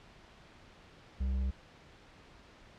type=tone with hard clipping; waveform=triangle; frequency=65.41 Hz; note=C2; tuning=in tune; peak=-31 dBFS; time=1.2-1.51 s; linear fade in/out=10 ms; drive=9 dB; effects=pink hiss -57 dBFS RMS until 2.78 s + low-pass 4000 Hz 12 dB/octave